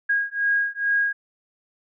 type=beating tone pair; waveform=sine; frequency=1636 / 1638.3 Hz; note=G#6 / G#6; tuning=-26 / -24 cents; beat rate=2.3 Hz; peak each=-23 dBFS; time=0.09-1.13 s; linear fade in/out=10 ms; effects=none